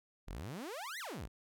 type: exponential two-way sweep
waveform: sawtooth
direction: up then down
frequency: 35 to 2126 to 37.67 Hz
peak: -38 dBFS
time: 0.27-1.28 s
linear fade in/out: 20 ms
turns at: 0.99 s
effects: none